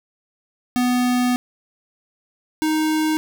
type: tone pair in turn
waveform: square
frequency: 247.8 / 311.7 Hz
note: B3 / D#4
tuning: +6 / +3 cents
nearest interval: major third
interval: 397 cents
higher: second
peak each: -17 / -18 dBFS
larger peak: first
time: 0.76-1.36 / 2.62-3.17 s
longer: first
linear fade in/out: 0 ms
effects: none